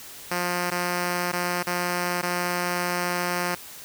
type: tone with dropouts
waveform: 5% pulse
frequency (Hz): 177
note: F3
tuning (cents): +23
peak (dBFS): -13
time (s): 0.31-3.55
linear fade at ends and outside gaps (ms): 5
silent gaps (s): 0.703-0.715 / 1.318-1.331 / 1.629-1.669 / 2.216-2.229
effects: white hiss -42 dBFS RMS until 3.84 s